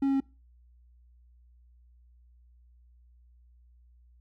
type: tone with pitch steps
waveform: triangle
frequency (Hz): 274.5 / 272.8 / 271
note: C#4 / C#4 / C#4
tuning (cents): -17 / -28 / -39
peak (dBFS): -21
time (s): 0.02-0.203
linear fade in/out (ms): 5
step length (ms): 61
effects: noise-tail reverb RT60 0.3 s tail -24 dB re dry + added 60 Hz sine -56 dBFS peak until 4.2 s